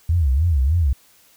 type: tone with vibrato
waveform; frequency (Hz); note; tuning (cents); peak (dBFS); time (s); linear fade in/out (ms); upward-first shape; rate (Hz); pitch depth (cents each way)
sine; 75.1; D2; +39; -14; 0.09-0.93; 5; sine; 3.3; 270
effects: white hiss -54 dBFS RMS until 1.36 s